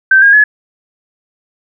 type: tone with pitch steps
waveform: sine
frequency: 1553 / 1625.5 / 1701.4 Hz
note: G6 / G#6 / G#6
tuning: -17 / -38 / +41 cents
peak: -3 dBFS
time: 0.11-0.44 s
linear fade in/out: 5 ms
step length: 110 ms
effects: none